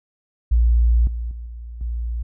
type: tone with level steps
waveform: sine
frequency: 58.27 Hz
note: A#1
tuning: in tune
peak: -12 / -23 / -29 / -31 / -22 dBFS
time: 0.51-2.23 s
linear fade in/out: 10 ms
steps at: 1.07 / 1.31 / 1.46 / 1.81 s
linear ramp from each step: 2 ms
effects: none